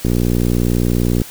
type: click train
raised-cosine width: 3 ms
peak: -4 dBFS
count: 71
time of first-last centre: 0.05-1.217 s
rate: 60 Hz
effects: white hiss -35 dBFS RMS until 1.3 s